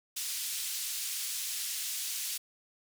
white band-pass noise, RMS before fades -36 dBFS, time 0.16-2.38 s, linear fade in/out 10 ms, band 3000 to 12000 Hz, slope 12 dB/octave, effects none

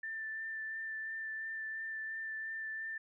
sine tone with vibrato, 1775 Hz, A6, 15 cents sharp, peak -38 dBFS, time 0.03-2.98 s, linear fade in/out 5 ms, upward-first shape sine, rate 2.9 Hz, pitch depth 14 cents each way, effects none

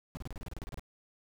brown noise bursts, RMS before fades -40 dBFS, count 13, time 0.15-0.795 s, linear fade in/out 0 ms, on 21 ms, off 31 ms, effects none

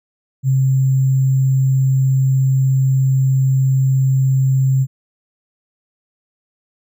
sine tone with sample-and-hold, 133.2 Hz, C3, 31 cents sharp, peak -11 dBFS, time 0.43-4.87 s, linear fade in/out 50 ms, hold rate 7350 Hz, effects none

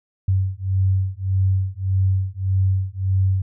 sine beating tone pair, 94.4 / 96.1 Hz, F#2 / G2, +35 / -34 cents, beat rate 1.7 Hz, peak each -20 dBFS, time 0.28-3.42 s, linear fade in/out 5 ms, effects none

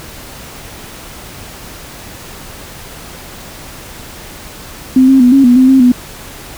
sine tone with pitch steps, 259.5 / 266.9 / 246.8 / 272.8 / 244.5 / 258.5 / 265.6 / 247.4 Hz, C4 / C4 / B3 / C#4 / B3 / C4 / C4 / B3, -14 / +35 / -1 / -28 / -17 / -21 / +26 / +3 cents, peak -3 dBFS, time 4.96-5.92 s, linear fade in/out 5 ms, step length 120 ms, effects pink hiss -31 dBFS RMS until 6.57 s

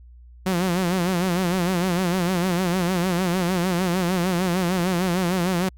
sawtooth tone with vibrato, 179.8 Hz, F#3, 49 cents flat, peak -16 dBFS, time 0.46-5.69 s, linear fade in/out 5 ms, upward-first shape sine, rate 6.6 Hz, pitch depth 100 cents each way, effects added 60 Hz sine -43 dBFS peak until 5.77 s + Opus 48 kbps

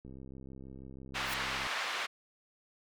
click train, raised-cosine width 3 ms, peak -36 dBFS, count 108, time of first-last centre 0.05-1.666 s, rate 66.2 Hz
pink band-pass noise, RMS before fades -36 dBFS, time 1.14-2.07 s, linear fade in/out 20 ms, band 1100 to 3300 Hz, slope 12 dB/octave
white noise with exponential growth, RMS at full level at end -37 dBFS, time 1.17-1.34 s, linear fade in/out 5 ms, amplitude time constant 35 ms
effects none

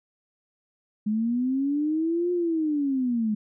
sine linear two-way sweep, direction up then down, 207.7 to 357.4 to 207.7 Hz, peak -22 dBFS, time 1.06-3.35 s, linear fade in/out 10 ms, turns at 2.32 s, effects none

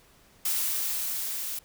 blue noise with level ramp, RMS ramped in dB -27 to -34 dBFS, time 0.45-1.59 s, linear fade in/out 5 ms, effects pink hiss -59 dBFS RMS until 1.64 s

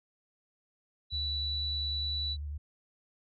sine tone, 3951 Hz, B7, in tune, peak -32 dBFS, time 1.1-2.37 s, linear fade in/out 50 ms
sine tone with vibrato, 73.42 Hz, D2, in tune, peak -35 dBFS, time 1.12-2.58 s, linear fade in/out 10 ms, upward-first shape square, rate 10 Hz, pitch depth 25 cents each way
effects none

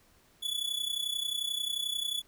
45% pulse tone with amplitude modulation, 3427 Hz, A7, 46 cents flat, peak -28 dBFS, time 0.42-2.22 s, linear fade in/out 20 ms, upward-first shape sine, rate 31.3 Hz, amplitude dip 75%, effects pink hiss -64 dBFS RMS until 2.27 s

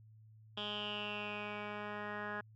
10% pulse tone with low-pass filter sweep, 207.9 Hz, G#3, 2 cents sharp, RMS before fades -42 dBFS, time 0.57-2.41 s, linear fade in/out 5 ms, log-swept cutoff 3300 to 1700 Hz, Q 8.7, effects added 109 Hz sine -57 dBFS peak until 2.55 s

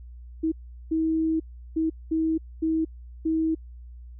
sine tone bursts at uneven times, 320.6 Hz, E4, 48 cents flat, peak -21 dBFS, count 6, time 0.43-0.52 / 0.91-1.4 / 1.76-1.9 / 2.11-2.38 / 2.62-2.85 / 3.25-3.55 s, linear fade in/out 10 ms, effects added 60 Hz sine -40 dBFS peak until 4.19 s

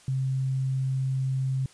sine tone, 132.4 Hz, C3, 21 cents sharp, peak -24 dBFS, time 0.08-1.66 s, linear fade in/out 2 ms, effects white hiss -55 dBFS RMS until 1.73 s + resampled to 22050 Hz

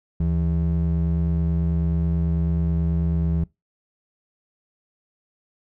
triangle ring-modulated tone, 119.9 Hz, A#2, 49 cents sharp, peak -14 dBFS, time 0.2-3.44 s, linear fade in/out 5 ms, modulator 44.6 Hz, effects noise-tail reverb RT60 0.2 s tail -22 dB re dry

